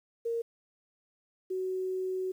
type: tone pair in turn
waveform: sine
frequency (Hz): 463.6 / 373.5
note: A#4 / F#4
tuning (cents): -10 / +16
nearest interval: major third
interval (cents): 374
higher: first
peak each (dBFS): -29 / -30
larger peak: first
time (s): 0.25-0.42 / 1.5-2.32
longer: second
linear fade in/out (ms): 10
effects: 10-bit